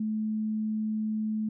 sine tone, 216.3 Hz, A3, 29 cents flat, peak -27 dBFS, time 0-1.49 s, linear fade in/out 5 ms, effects none

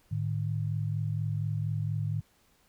sine tone pair together, 107.2 / 151.43 Hz, A2 / D#3, -45 / -47 cents, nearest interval tritone, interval 598 cents, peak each -30 / -32 dBFS, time 0.11-2.21 s, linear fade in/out 10 ms, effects pink hiss -66 dBFS RMS until 2.68 s

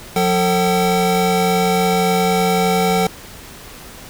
square tone cluster, 179.8 / 448.5 / 762 Hz, F#3 / A4 / G5, -49 / +33 / -49 cents, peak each -19 dBFS, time 0.16-3.07 s, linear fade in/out 2 ms, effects pink hiss -37 dBFS RMS until 4.09 s

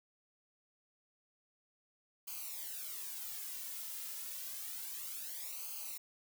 blue noise with flanger, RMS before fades -44 dBFS, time 2.27-5.98 s, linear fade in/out 10 ms, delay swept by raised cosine 0.54 to 2.64 ms, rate 0.29 Hz, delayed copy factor -0.95, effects none

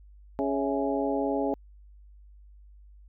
harmonic tone with a mistuned harmonic, 138.9 Hz, C#3, 4 cents sharp, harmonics 2 / 3 / 4 / 5 / 6, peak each -29 / -31 / -32 / -33 / -34 dBFS, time 0.39-1.54 s, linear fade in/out 0 ms, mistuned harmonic 5, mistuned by -91 cents, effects added 50 Hz sine -49 dBFS peak until 3.08 s

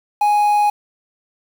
triangle tone with quantisation, 830.6 Hz, G#5, in tune, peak -10 dBFS, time 0.21-0.7 s, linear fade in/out 5 ms, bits 6, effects none

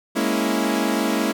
sawtooth chord, A# half-diminished seventh, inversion third, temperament equal, 207.7 / 233.1 / 277.2 / 329.6 Hz, G#3 / A#3 / C#4 / E4, 0 / 0 / 0 / 0 cents, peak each -21 dBFS, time 0.15-1.33 s, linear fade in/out 20 ms, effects none

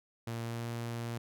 sawtooth tone with pitch glide, 115.9 to 117.31 Hz, A#2 to A#2, -10 to +11 cents, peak -32 dBFS, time 0.27-1.18 s, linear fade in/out 5 ms, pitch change +21 cents, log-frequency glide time 0.42-0.65 s, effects none

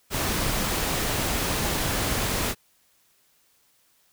pink noise, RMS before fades -26 dBFS, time 0.1-2.55 s, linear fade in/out 50 ms, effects white hiss -64 dBFS RMS until 4.12 s

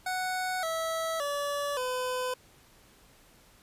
25% pulse tone with pitch steps, 740 / 651.7 / 573.9 / 505.4 Hz, F#5 / E5 / D5 / B4, 0 / -20 / -40 / +40 cents, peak -26 dBFS, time 0.06-2.34 s, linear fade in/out 5 ms, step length 570 ms, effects pink hiss -59 dBFS RMS until 3.62 s + resampled to 32000 Hz

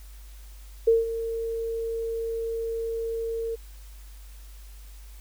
sine tone with ADSR envelope, 455.9 Hz, A#4, 39 cents flat, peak -14 dBFS, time 0.87-3.56 s, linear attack 9 ms, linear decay 170 ms, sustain -13 dB, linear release 18 ms, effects added 50 Hz sine -42 dBFS peak until 5.2 s + white hiss -55 dBFS RMS until 5.2 s

